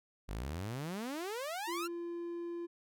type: exponential sweep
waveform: sawtooth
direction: up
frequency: 46.25 to 1433 Hz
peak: -34 dBFS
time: 0.28-1.88 s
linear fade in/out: 20 ms
type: tone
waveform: triangle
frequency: 343 Hz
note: F4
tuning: 31 cents flat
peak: -36 dBFS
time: 1.67-2.67 s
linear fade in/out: 20 ms
effects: none